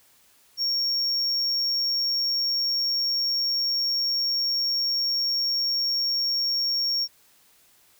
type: tone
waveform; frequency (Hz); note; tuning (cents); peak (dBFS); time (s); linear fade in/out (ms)
triangle; 5530; F8; -18; -21; 0.57-7.08; 50
effects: white hiss -59 dBFS RMS until 7.99 s